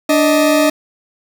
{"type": "tone pair together", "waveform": "40% pulse", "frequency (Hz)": [293.7, 625.9], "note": ["D4", "D#5"], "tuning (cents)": [0, 10], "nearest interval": "octave + minor second", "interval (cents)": 1310, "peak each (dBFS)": -12, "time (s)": [0.09, 0.7], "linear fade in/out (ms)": 5, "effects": []}